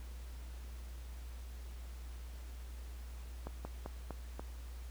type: slowing click train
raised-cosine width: 1 ms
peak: -28 dBFS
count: 5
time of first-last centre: 3.47-4.395 s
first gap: 180 ms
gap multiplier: 1.17
effects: added 60 Hz sine -44 dBFS peak until 4.9 s + pink hiss -59 dBFS RMS until 4.9 s